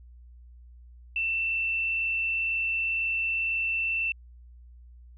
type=tone with frequency modulation; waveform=sine; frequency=2678 Hz; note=E7; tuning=27 cents sharp; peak=-25 dBFS; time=1.16-4.12 s; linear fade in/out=2 ms; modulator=62 Hz; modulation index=0.48; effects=added 60 Hz sine -47 dBFS peak until 5.17 s